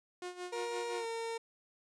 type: tone with tremolo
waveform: sawtooth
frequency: 359 Hz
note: F4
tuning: 48 cents sharp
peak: -35 dBFS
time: 0.22-1.05 s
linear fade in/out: 2 ms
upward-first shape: sine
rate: 5.8 Hz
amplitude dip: 75%
type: tone with pitch glide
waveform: 30% pulse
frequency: 471.4 to 457.2 Hz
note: A#4 to A#4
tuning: +19 to -34 cents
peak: -34 dBFS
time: 0.52-1.38 s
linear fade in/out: 10 ms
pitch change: -53 cents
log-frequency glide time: 0.94-1.05 s
effects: resampled to 22050 Hz

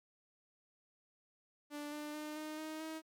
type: tone with pitch steps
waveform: sawtooth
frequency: 293.7 / 298.3 / 303 / 307.8 / 312.6 / 317.5 Hz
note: D4 / D4 / D#4 / D#4 / D#4 / D#4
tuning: 0 / +27 / -46 / -19 / +8 / +35 cents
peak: -38 dBFS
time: 1.7-3.02 s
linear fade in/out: 50 ms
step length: 220 ms
effects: MP3 96 kbps

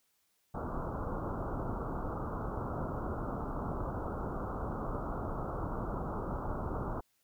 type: low-pass noise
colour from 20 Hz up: pink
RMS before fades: -37 dBFS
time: 0.54-7.01 s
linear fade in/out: 10 ms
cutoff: 1400 Hz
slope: 96 dB/octave
effects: white hiss -75 dBFS RMS until 7.23 s

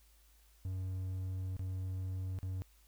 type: tone with dropouts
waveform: triangle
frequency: 93.3 Hz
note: F#2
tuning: 15 cents sharp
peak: -34 dBFS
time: 0.65-2.62 s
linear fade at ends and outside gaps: 0 ms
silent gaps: 1.567-1.594 / 2.388-2.43 s
effects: added 53 Hz sine -63 dBFS peak until 2.87 s + white hiss -69 dBFS RMS until 2.87 s

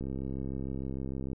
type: click train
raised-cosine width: 3 ms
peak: -24 dBFS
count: 89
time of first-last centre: 0.01-1.331 s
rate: 66.6 Hz
effects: none

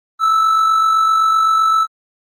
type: tone with amplitude modulation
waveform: triangle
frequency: 1313 Hz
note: E6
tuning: 7 cents flat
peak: -7 dBFS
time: 0.19-1.87 s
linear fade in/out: 50 ms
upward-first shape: sine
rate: 47.8 Hz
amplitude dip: 40%
effects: Opus 24 kbps

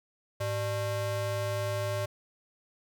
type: ring-modulated tone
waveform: square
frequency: 245.1 Hz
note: B3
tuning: 13 cents flat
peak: -27 dBFS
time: 0.4-2.06 s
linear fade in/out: 10 ms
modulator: 351 Hz
effects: none

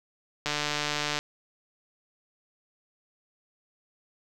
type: click train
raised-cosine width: 0.2 ms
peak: -11 dBFS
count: 109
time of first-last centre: 0.46-1.19 s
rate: 148 Hz
effects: none

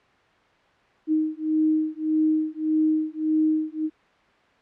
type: beating tone pair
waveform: sine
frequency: 311.1 / 312.8 Hz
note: D#4 / D#4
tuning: 0 / +9 cents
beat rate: 1.7 Hz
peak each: -23 dBFS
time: 1.07-3.9 s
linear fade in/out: 50 ms
effects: white hiss -58 dBFS RMS until 4.61 s + low-pass 2000 Hz 12 dB/octave

